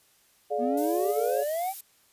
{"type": "chord", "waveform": "sine", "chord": "D diminished", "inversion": "second", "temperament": "just", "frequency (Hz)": [422.9, 587.3, 704.8], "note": ["Ab4", "D5", "F5"], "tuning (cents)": [31, 0, 16], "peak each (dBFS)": -30, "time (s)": [0.5, 1.44], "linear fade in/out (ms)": 20}
{"type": "exponential sweep", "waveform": "triangle", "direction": "up", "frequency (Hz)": [233.3, 795], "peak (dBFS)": -25, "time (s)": [0.58, 1.74], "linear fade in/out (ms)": 50}
{"type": "noise", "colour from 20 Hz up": "violet", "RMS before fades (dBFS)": -37, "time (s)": [0.77, 1.81], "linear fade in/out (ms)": 5}
{"effects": ["white hiss -63 dBFS RMS until 2.12 s", "resampled to 32000 Hz"]}